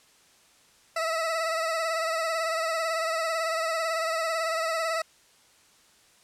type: tone with vibrato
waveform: 20% pulse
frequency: 652 Hz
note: E5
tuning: 19 cents flat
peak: -21 dBFS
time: 0.96-5.02 s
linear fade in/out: 5 ms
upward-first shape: triangle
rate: 18 Hz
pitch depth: 52 cents each way
effects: white hiss -59 dBFS RMS until 6.23 s + low-pass 9000 Hz 12 dB/octave